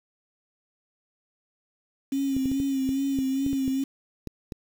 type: tone with vibrato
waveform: sine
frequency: 270 Hz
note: C#4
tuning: 45 cents flat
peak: -23 dBFS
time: 2.12-3.84 s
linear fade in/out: 5 ms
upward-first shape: sine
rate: 2.4 Hz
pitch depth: 39 cents each way
type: clicks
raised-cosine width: 3 ms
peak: -21 dBFS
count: 11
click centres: 2.366 / 2.457 / 2.516 / 2.601 / 2.891 / 3.188 / 3.464 / 3.531 / 3.679 / 4.273 / 4.522 s
effects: 7-bit